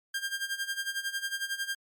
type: tone with tremolo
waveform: sawtooth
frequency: 1600 Hz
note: G6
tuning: 35 cents sharp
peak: -25 dBFS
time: 0.14-1.75 s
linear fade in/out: 5 ms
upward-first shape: sine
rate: 11 Hz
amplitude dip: 80%
effects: MP3 96 kbps